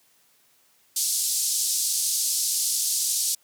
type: band-pass noise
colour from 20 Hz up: white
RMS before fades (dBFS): -25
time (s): 0.96-3.35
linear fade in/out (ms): 5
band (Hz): 4500 to 11000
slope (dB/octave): 24
effects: white hiss -62 dBFS RMS until 3.43 s + high-pass 100 Hz 12 dB/octave